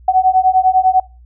sine beating tone pair, 744 / 754 Hz, F#5 / F#5, +9 / +32 cents, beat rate 10 Hz, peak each -12 dBFS, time 0.08-1 s, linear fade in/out 5 ms, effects noise-tail reverb RT60 0.3 s tail -24 dB re dry + added 60 Hz sine -39 dBFS peak until 1.25 s

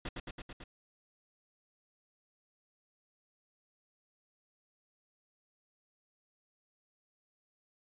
pink noise with echo, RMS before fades -38 dBFS, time 0.05-0.09 s, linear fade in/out 5 ms, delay 110 ms, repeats 5, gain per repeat -2 dB, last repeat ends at 0.64 s, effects resampled to 8000 Hz

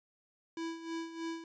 square tone with tremolo, 329.6 Hz, E4, in tune, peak -36 dBFS, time 0.57-1.44 s, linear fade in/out 2 ms, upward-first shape sine, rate 3.2 Hz, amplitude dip 70%, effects resampled to 16000 Hz

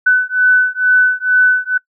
sine beating tone pair, 1500 / 1502.2 Hz, F#6 / F#6, +23 / +26 cents, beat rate 2.2 Hz, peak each -12 dBFS, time 0.06-1.78 s, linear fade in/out 10 ms, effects noise-tail reverb RT60 0.1 s tail -24 dB re dry

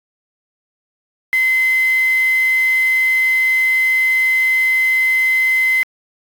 sine tone with quantisation, 2054 Hz, C7, 33 cents flat, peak -12 dBFS, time 1.33-5.83 s, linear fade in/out 0 ms, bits 4, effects AAC 64 kbps

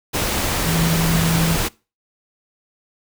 sine tone in noise, 164.81 Hz, E3, in tune, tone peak -17 dBFS, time 0.65-1.57 s, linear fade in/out 20 ms, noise pink, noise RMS -21 dBFS, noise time 0.13-1.69 s, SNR +1 dB, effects noise-tail reverb RT60 0.3 s tail -23 dB re dry

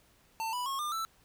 square tone with pitch steps, 895 / 987.3 / 1089.2 / 1201.6 / 1325.6 Hz, A5 / B5 / C#6 / D6 / E6, +29 / -1 / -31 / +39 / +9 cents, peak -33 dBFS, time 0.4-1.05 s, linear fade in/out 0 ms, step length 130 ms, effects pink hiss -65 dBFS RMS until 1.24 s

